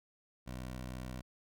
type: tone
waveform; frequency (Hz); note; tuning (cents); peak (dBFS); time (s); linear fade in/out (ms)
15% pulse; 63; B1; +35; -35; 0.46-1.22; 20
effects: none